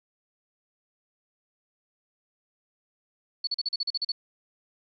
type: tone bursts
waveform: sine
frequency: 4435 Hz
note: C#8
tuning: in tune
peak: -25 dBFS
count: 10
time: 3.44-4.12 s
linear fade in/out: 5 ms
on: 32 ms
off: 40 ms
effects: none